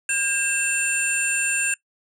sine tone cluster, 1607 / 2686 / 7200 / 8850 Hz, G6 / E7 / A8 / C#9, +43 / +32 / +39 / -4 cents, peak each -25 / -23 / -27 / -26 dBFS, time 0.09-1.74 s, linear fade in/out 2 ms, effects noise-tail reverb RT60 0.1 s tail -21 dB re dry + tanh soft clip ceiling -14 dBFS

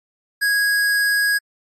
square tone, 1653 Hz, G#6, 9 cents flat, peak -16 dBFS, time 0.41-1.39 s, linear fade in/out 20 ms, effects MP3 64 kbps

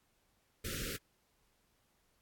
pink band-stop noise, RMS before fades -40 dBFS, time 0.64-0.97 s, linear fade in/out 10 ms, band 560 to 1300 Hz, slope 96 dB/octave, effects pink hiss -75 dBFS RMS until 2.21 s + AAC 64 kbps

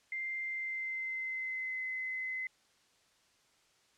sine tone with pitch glide, 2093 to 2043 Hz, C7 to C7, 0 to -42 cents, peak -35 dBFS, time 0.12-2.47 s, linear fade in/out 2 ms, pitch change -42 cents, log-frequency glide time 0.42-1.82 s, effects white hiss -69 dBFS RMS until 3.97 s + low-pass 7000 Hz 12 dB/octave

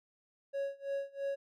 triangle tone with tremolo, 554.4 Hz, C#5, in tune, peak -30 dBFS, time 0.53-1.36 s, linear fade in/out 20 ms, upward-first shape sine, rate 3 Hz, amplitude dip 95%, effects none

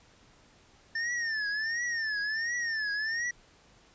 square tone with vibrato, 1790 Hz, A6, 29 cents sharp, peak -30 dBFS, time 0.95-3.31 s, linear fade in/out 5 ms, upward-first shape triangle, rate 1.4 Hz, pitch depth 150 cents each way, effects pink hiss -60 dBFS RMS until 3.94 s + resampled to 16000 Hz

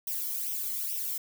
violet noise with flanger, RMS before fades -33 dBFS, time 0.07-1.18 s, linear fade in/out 5 ms, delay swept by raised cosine 0.34 to 0.98 ms, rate 2.3 Hz, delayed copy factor +0.65, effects none

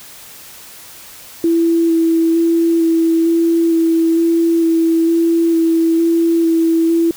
sine tone with vibrato, 331.1 Hz, E4, 8 cents sharp, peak -10 dBFS, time 1.44-7.11 s, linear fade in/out 2 ms, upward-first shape square, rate 1.1 Hz, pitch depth 12 cents each way, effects white hiss -37 dBFS RMS until 7.16 s

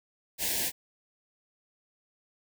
white band-stop noise, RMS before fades -30 dBFS, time 0.38-0.72 s, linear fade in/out 50 ms, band 960 to 1600 Hz, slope 96 dB/octave, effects none

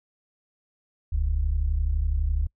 sine tone pair together, 40.86 / 72.8 Hz, E1 / D2, -14 / -15 cents, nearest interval minor seventh, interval 999 cents, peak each -23 dBFS, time 1.12-2.47 s, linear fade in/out 10 ms, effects noise-tail reverb RT60 0.1 s tail -26 dB re dry + tanh soft clip ceiling -16 dBFS

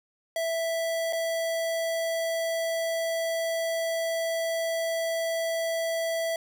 square tone with dropouts, 659.3 Hz, E5, in tune, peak -27 dBFS, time 0.36-6.36 s, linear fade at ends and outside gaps 2 ms, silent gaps 1.126-1.131 s, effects none

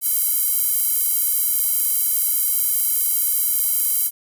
square tone with high-pass filter, 440.5 Hz, A4, 2 cents sharp, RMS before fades -20 dBFS, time 0.01-4.11 s, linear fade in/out 50 ms, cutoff 12000 Hz, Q 1.6, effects none

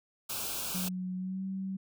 white band-stop noise, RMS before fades -36 dBFS, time 0.29-0.89 s, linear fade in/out 10 ms, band 1600 to 2300 Hz, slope 96 dB/octave
sine tone with pitch glide, 183.8 to 191.38 Hz, F#3 to G3, -11 to -41 cents, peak -33 dBFS, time 0.74-1.77 s, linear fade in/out 10 ms, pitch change +70 cents, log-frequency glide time 1.16-1.44 s
effects none

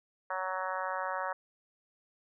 harmonic tone, 186.6 Hz, F#3, 15 cents sharp, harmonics 3 / 4 / 5 / 6 / 7 / 8 / 9 / 10, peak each -39 / -41 / -38 / -39 / -41 / -42 / -43 / -48 dBFS, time 0.3-1.33 s, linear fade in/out 5 ms, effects none

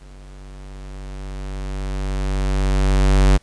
square tone with level ramp, 48.16 Hz, G1, 30 cents flat, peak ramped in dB -40 to -10 dBFS, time 0-3.38 s, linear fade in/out 20 ms, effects pink hiss -55 dBFS RMS until 3.42 s + resampled to 22050 Hz

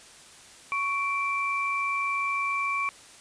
sine tone pair together, 1114.1 / 2343 Hz, C#6 / D7, +8 / -5 cents, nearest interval octave + minor second, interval 1287 cents, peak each -28 dBFS, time 0.72-2.89 s, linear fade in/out 0 ms, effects white hiss -50 dBFS RMS until 3.2 s + resampled to 22050 Hz

